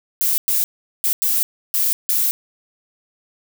violet noise bursts at uneven times, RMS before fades -18 dBFS, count 6, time 0.21-0.38 / 0.48-0.64 / 1.04-1.13 / 1.22-1.43 / 1.74-1.93 / 2.09-2.31 s, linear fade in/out 0 ms, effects none

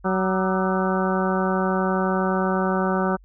harmonic tone with a mistuned harmonic, 187.9 Hz, F#3, 27 cents sharp, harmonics 1 / 2 / 3 / 4 / 5 / 6 / 7 / 8, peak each -23 / -26 / -28 / -29 / -30 / -31 / -31 / -32 dBFS, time 0.04-3.17 s, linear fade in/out 20 ms, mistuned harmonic 6, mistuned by +89 cents, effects added 47 Hz sine -47 dBFS peak until 3.24 s

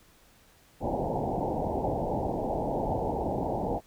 white low-pass noise, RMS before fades -30 dBFS, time 0.8-3.81 s, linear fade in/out 50 ms, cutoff 890 Hz, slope 96 dB/octave, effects pink hiss -60 dBFS RMS until 3.86 s

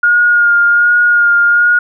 sine tone with vibrato, 1424 Hz, F6, 33 cents sharp, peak -6 dBFS, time 0.03-1.79 s, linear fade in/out 5 ms, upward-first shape sine, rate 1.3 Hz, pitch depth 20 cents each way, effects none

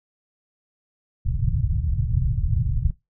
white low-pass noise, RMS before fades -22 dBFS, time 1.25-2.91 s, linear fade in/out 10 ms, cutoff 140 Hz, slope 48 dB/octave, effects noise-tail reverb RT60 0.2 s tail -20 dB re dry

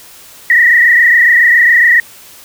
sine tone with frequency modulation, 1906 Hz, A#6, 38 cents sharp, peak -4 dBFS, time 0.5-2 s, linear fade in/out 2 ms, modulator 27.2 Hz, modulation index 2.7, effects white hiss -37 dBFS RMS until 2.44 s

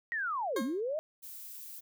sine linear two-way sweep, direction down then up, 1919 to 212 to 645 Hz, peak -31 dBFS, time 0.12-0.99 s, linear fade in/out 0 ms, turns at 0.62 s
20% pulse tone with exponential decay, 537 Hz, C5, 45 cents sharp, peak -26 dBFS, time 0.56-0.81 s, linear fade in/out 5 ms, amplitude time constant 54 ms
violet noise, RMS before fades -46 dBFS, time 1.22-1.81 s, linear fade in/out 20 ms
effects none

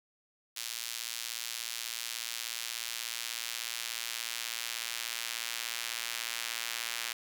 sawtooth tone with high-pass filter sweep, 116.54 Hz, A#2, in tune, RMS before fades -38 dBFS, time 0.56-7.13 s, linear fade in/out 10 ms, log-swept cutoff 3800 to 2300 Hz, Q 0.85, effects none

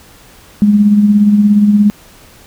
sine tone with tremolo, 206.9 Hz, G#3, 6 cents flat, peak -3 dBFS, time 0.62-1.9 s, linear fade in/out 0 ms, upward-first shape sine, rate 17 Hz, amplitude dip 45%, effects pink hiss -41 dBFS RMS until 2.46 s

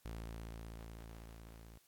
sawtooth tone with level ramp, 56 Hz, A1, 31 cents sharp, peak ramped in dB -39 to -50 dBFS, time 0.05-1.78 s, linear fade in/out 5 ms, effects white hiss -71 dBFS RMS until 1.87 s + AAC 64 kbps

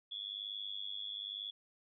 sine tone with amplitude modulation, 3397 Hz, G#7, 38 cents sharp, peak -36 dBFS, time 0.11-1.51 s, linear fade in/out 10 ms, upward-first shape sine, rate 101 Hz, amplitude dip 95%, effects none

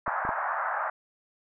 white band-pass noise, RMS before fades -30 dBFS, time 0.06-0.9 s, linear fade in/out 5 ms, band 640 to 1600 Hz, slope 48 dB/octave
clicks, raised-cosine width 2 ms, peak -24 dBFS, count 3, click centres 0.079 / 0.251 / 0.291 s
effects none

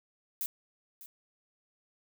violet noise with echo, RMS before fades -34 dBFS, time 0.41-0.46 s, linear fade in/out 0 ms, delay 600 ms, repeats 1, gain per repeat -15 dB, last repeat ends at 1.06 s, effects none

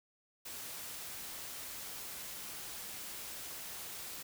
white noise, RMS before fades -45 dBFS, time 0.45-4.23 s, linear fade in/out 10 ms, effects none

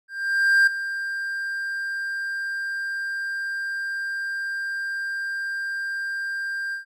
triangle tone with ADSR envelope, 1591 Hz, G6, 25 cents sharp, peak -11 dBFS, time 0.08-6.85 s, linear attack 590 ms, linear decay 7 ms, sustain -13 dB, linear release 120 ms, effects none

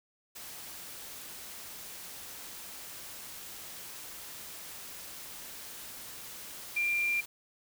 sine tone in noise, 2382 Hz, D7, 24 cents sharp, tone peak -27 dBFS, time 6.76-7.21 s, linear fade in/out 10 ms, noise white, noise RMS -45 dBFS, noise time 0.35-7.26 s, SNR +15 dB, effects none

